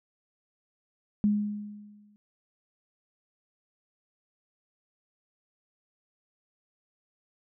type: tone with exponential decay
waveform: sine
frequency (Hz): 207.7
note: G#3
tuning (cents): 0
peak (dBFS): -19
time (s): 1.24-2.16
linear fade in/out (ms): 0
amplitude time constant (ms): 200
effects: none